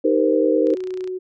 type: chord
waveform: sine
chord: C minor seventh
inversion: first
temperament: equal with one note detuned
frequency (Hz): 311.1 / 392 / 466.2 / 515.7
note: Eb4 / G4 / Bb4 / C5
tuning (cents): 0 / 0 / 0 / -25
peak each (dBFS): -19 / -22 / -19 / -20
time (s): 0.04-0.75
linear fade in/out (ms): 10
type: click train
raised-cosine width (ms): 0.2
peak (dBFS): -24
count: 13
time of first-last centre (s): 0.67-1.075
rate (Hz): 29.6
type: tone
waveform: sine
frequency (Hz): 369.9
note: F#4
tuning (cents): 0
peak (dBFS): -24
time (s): 0.71-1.19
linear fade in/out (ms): 20
effects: none